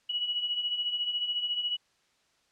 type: beating tone pair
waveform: sine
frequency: 2916 / 2930 Hz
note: F#7 / F#7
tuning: -26 / -18 cents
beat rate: 14 Hz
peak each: -36 / -29 dBFS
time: 0.09-1.77 s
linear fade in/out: 10 ms
effects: white hiss -69 dBFS RMS until 2.51 s + low-pass 6000 Hz 12 dB/octave